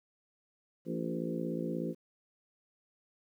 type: harmonic tone with a mistuned harmonic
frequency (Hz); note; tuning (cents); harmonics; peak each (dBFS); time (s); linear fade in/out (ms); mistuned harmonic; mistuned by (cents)
56.7; A#1; -47; 3 / 4 / 5 / 6 / 7 / 8 / 9; -38 / -39 / -40 / -40 / -44 / -46 / -42; 0.85-1.95; 50; 6; +27
effects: 11-bit